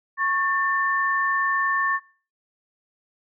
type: tone pair together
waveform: sine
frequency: 1102 / 1785.6 Hz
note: C#6 / A6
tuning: -11 / +25 cents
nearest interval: minor sixth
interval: 836 cents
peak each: -23 / -22 dBFS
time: 0.17-2 s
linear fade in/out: 50 ms
effects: noise-tail reverb RT60 0.4 s tail -24 dB re dry